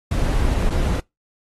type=noise with dropouts; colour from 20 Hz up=brown; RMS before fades=-19 dBFS; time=0.11-1 s; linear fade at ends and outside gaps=5 ms; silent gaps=0.695-0.704 s; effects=noise-tail reverb RT60 0.2 s tail -25 dB re dry + AAC 32 kbps